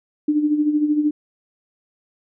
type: tone with tremolo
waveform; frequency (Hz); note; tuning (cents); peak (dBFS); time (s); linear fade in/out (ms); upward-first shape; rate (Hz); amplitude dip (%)
sine; 299.1; D4; +32; -13; 0.28-1.11; 5; sine; 13; 60
effects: none